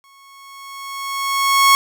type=tone with exponential growth; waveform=sawtooth; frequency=1100 Hz; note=C#6; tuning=14 cents flat; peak=-4 dBFS; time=0.04-1.75 s; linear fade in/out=0 ms; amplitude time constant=370 ms; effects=none